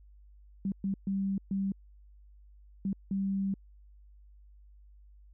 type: tone bursts at uneven times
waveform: sine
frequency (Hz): 195.1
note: G3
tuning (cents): -8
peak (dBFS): -28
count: 6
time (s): 0.65-0.72 / 0.84-0.94 / 1.07-1.38 / 1.51-1.72 / 2.85-2.93 / 3.11-3.54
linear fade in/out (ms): 2
effects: added 50 Hz sine -53 dBFS peak until 5.33 s

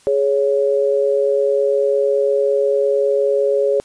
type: tone pair together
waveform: sine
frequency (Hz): 417.3 / 557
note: G#4 / C#5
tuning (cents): +8 / +8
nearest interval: perfect fourth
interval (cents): 500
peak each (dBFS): -16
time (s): 0.07-3.8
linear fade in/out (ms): 0
effects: white hiss -51 dBFS RMS until 3.84 s + resampled to 22050 Hz

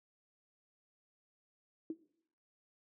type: tone with exponential decay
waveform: sine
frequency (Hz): 321.6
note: E4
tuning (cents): -43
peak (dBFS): -32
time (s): 1.9-1.98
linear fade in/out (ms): 2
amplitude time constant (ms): 17
effects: noise-tail reverb RT60 0.7 s tail -19 dB re dry + high-pass 150 Hz 12 dB/octave

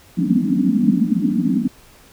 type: band-pass noise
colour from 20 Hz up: white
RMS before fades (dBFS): -17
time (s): 0.17-1.68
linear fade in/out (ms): 10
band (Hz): 170 to 290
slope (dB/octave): 96
effects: pink hiss -48 dBFS RMS until 2.12 s

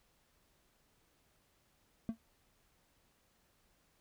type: tone with exponential decay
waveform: triangle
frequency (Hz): 225.9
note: A3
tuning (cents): +46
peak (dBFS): -28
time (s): 2.09-2.18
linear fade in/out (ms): 0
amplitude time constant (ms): 18
effects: pink hiss -73 dBFS RMS until 4 s

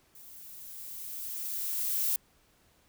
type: noise with level ramp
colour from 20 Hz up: violet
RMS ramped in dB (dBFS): -51 to -28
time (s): 0.15-2.16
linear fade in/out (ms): 2
effects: pink hiss -66 dBFS RMS until 2.88 s

